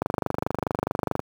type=click train; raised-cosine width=1 ms; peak=-9 dBFS; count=30; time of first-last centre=0.02-1.194 s; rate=24.7 Hz; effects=high-pass 80 Hz 12 dB/octave + 7-bit